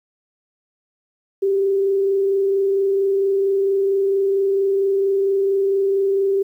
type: tone with frequency modulation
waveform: sine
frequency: 392 Hz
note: G4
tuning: in tune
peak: -15 dBFS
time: 1.42-6.43 s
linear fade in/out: 10 ms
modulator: 24.4 Hz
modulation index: 0.24
effects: 9-bit